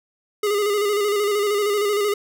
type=tone with vibrato; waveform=square; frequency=411.6 Hz; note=G#4; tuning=16 cents flat; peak=-19 dBFS; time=0.43-2.14 s; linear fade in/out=5 ms; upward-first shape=square; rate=13 Hz; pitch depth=39 cents each way; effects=none